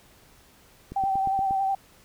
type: click train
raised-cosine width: 3 ms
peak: -24 dBFS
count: 6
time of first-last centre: 0.92-1.509 s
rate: 8.49 Hz
type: tone with vibrato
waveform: sine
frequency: 777 Hz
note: G5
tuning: 16 cents flat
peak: -22 dBFS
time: 0.96-1.75 s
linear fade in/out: 5 ms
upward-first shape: triangle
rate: 11 Hz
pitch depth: 34 cents each way
effects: pink hiss -56 dBFS RMS until 2.04 s